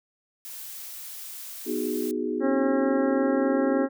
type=noise; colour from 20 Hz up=blue; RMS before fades=-39 dBFS; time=0.45-2.11 s; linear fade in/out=0 ms
type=chord; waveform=sine; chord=G# minor seventh; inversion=first; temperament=equal; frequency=246.9 / 311.1 / 370 / 415.3 Hz; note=B3 / D#4 / F#4 / G#4; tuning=0 / 0 / 0 / 0 cents; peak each=-31 dBFS; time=1.65-3.88 s; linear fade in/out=50 ms
type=harmonic tone; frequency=270.5 Hz; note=C#4; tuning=42 cents flat; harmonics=1 / 2 / 3 / 4 / 5 / 6 / 7; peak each=-24 / -26 / -35 / -40 / -37 / -39 / -43 dBFS; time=2.4-3.89 s; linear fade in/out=50 ms
effects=none